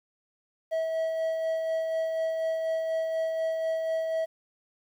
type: tone with tremolo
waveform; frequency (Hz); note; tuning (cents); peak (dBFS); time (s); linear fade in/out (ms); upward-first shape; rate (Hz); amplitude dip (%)
triangle; 647; E5; -32; -23; 0.71-4.26; 20; sine; 4.1; 30
effects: 10-bit